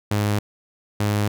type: tone pair in turn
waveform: sawtooth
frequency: 103.83 / 103.83 Hz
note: G#2 / G#2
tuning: 0 / 0 cents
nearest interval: unison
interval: 0 cents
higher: neither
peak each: -15 dBFS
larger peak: neither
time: 0.11-0.39 / 1-1.28 s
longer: neither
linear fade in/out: 5 ms
effects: none